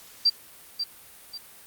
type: tone with echo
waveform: sine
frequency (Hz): 4699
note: D8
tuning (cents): 0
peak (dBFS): -16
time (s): 0.25-0.3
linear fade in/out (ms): 10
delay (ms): 540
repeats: 2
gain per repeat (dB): -9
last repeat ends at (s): 1.38
effects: white hiss -49 dBFS RMS until 1.66 s + Opus 48 kbps